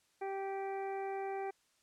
harmonic tone, 390 Hz, G4, 9 cents flat, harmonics 1 / 2 / 3 / 4 / 5 / 6, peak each -39 / -40 / -55 / -54 / -54 / -54 dBFS, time 0.21-1.51 s, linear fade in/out 10 ms, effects white hiss -73 dBFS RMS until 1.82 s + low-pass 9000 Hz 12 dB/octave

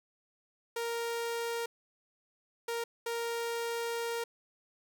sawtooth tone bursts at uneven times, 466.2 Hz, A#4, in tune, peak -29 dBFS, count 3, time 0.76-1.66 / 2.68-2.84 / 3.06-4.24 s, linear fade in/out 5 ms, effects none

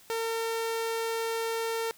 sawtooth tone, 454.5 Hz, A#4, 44 cents flat, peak -25 dBFS, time 0.1-1.91 s, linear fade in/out 0 ms, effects white hiss -56 dBFS RMS until 1.97 s

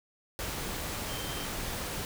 sine tone in noise, 3136 Hz, G7, in tune, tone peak -43 dBFS, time 1.09-1.45 s, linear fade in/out 0 ms, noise pink, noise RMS -36 dBFS, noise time 0.39-2.05 s, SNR -10 dB, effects none

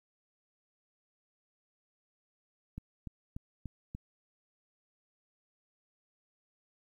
click train, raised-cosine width 5 ms, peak -28 dBFS, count 5, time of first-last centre 2.78-3.95 s, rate 3.42 Hz, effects 11-bit

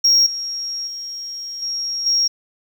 sine tone with level steps, 5588 Hz, F8, in tune, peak -8 / -23 / -27 / -21 / -13 dBFS, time 0.04-2.28 s, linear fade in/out 10 ms, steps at 0.26 / 0.87 / 1.62 / 2.06 s, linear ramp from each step 5 ms, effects tanh soft clip ceiling -9 dBFS + 8-bit

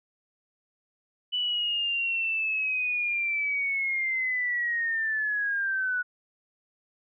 sine linear sweep, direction down, 2981 to 1466 Hz, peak -25 dBFS, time 1.32-6.03 s, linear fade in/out 20 ms, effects none

